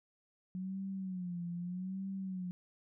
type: tone with vibrato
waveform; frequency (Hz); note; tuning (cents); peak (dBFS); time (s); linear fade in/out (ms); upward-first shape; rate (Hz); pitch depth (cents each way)
sine; 182.9; F#3; -20; -37; 0.55-2.51; 0; sine; 0.81; 100
effects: none